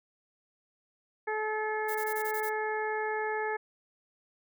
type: harmonic tone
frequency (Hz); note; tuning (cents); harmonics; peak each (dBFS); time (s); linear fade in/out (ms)
431; A4; -36; 1 / 2 / 3 / 4 / 5; -33 / -34 / -43 / -36 / -42; 1.27-3.57; 10
type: noise bursts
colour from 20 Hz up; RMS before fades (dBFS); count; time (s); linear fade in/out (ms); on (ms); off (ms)
violet; -40; 7; 1.88-2.497; 10; 71; 20
effects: none